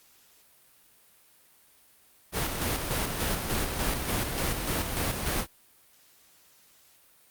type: noise with tremolo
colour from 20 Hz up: pink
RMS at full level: -28 dBFS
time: 2.32-5.47 s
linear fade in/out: 50 ms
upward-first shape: square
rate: 3.4 Hz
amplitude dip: 40%
effects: white hiss -60 dBFS RMS until 7.3 s + Opus 48 kbps